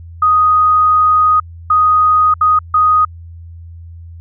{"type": "tone bursts at uneven times", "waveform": "sine", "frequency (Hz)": 1246, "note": "D#6", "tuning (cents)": 2, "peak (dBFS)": -7, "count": 4, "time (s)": [[0.22, 1.4], [1.7, 2.34], [2.41, 2.59], [2.74, 3.05]], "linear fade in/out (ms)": 5, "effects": ["added 84 Hz sine -30 dBFS peak until 4.2 s"]}